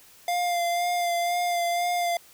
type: tone with vibrato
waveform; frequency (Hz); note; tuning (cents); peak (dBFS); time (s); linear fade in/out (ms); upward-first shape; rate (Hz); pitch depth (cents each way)
square; 698.5; F5; 0; -24; 0.28-2.17; 2; sine; 2; 23
effects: white hiss -53 dBFS RMS until 2.33 s